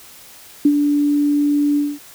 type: tone with ADSR envelope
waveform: sine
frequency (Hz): 290.8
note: D4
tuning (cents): -17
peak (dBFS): -7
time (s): 0.65-1.99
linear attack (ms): 5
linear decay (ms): 60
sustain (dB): -6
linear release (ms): 220
effects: white hiss -42 dBFS RMS until 2.14 s